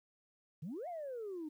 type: exponential two-way sweep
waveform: sine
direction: up then down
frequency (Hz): 138.59 to 734 to 295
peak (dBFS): -39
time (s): 0.62-1.49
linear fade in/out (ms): 10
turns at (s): 0.88
effects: tanh soft clip ceiling -37 dBFS + 12-bit